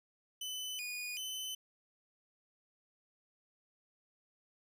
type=tone with pitch steps; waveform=sawtooth; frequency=3016 / 2459 / 3036 Hz; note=F#7 / D#7 / F#7; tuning=+32 / -21 / +44 cents; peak=-36 dBFS; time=0.41-1.55 s; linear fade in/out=5 ms; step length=380 ms; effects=none